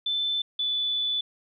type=tone pair in turn; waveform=sine; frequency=3525 / 3478 Hz; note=A7 / A7; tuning=+2 / -21 cents; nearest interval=unison; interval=23 cents; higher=first; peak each=-24 dBFS; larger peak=neither; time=0.06-0.42 / 0.59-1.21 s; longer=second; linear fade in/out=5 ms; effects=none